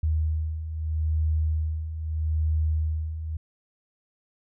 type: beating tone pair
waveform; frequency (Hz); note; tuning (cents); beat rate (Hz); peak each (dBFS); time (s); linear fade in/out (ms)
sine; 77.78 / 78.57; D#2 / D#2; 0 / +17; 0.79; -30 / -24; 0.03-3.37; 5
effects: none